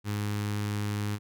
sawtooth tone with notch filter, 103.83 Hz, G#2, in tune, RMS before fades -31 dBFS, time 0.04-1.19 s, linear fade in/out 50 ms, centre 610 Hz, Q 1.4, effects none

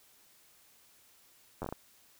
slowing click train, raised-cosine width 1 ms, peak -23 dBFS, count 6, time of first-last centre 1.62-1.725 s, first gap 10 ms, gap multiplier 1.38, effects white hiss -63 dBFS RMS until 2.19 s

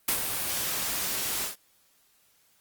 white noise with ADSR envelope, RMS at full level -23 dBFS, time 0.08-1.56 s, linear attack 7 ms, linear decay 84 ms, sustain -7 dB, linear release 130 ms, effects white hiss -65 dBFS RMS until 2.6 s + Opus 32 kbps

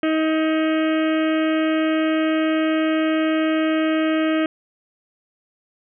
harmonic tone, 315.7 Hz, D#4, 25 cents sharp, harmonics 1 / 2 / 4 / 5 / 6 / 7 / 8 / 9 / 10, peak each -18 / -24 / -30 / -32 / -34 / -35 / -36 / -37 / -38 dBFS, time 0.03-4.46 s, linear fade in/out 2 ms, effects none

